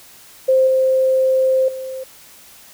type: tone with level steps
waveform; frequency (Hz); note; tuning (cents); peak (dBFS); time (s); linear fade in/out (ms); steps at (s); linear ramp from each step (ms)
sine; 523.3; C5; 0; -10 / -12 / -25; 0.48-2.04; 10; 0.67 / 1.68; 5
effects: white hiss -44 dBFS RMS until 2.73 s